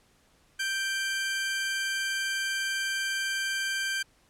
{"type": "tone pair together", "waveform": "sawtooth", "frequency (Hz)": [1568, 2362], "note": ["G6", "D7"], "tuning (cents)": [0, 9], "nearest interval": "perfect fifth", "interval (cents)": 709, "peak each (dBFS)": [-25, -33], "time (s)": [0.59, 4.03], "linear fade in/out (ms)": 10, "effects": ["pink hiss -64 dBFS RMS until 4.29 s", "low-pass 11000 Hz 12 dB/octave"]}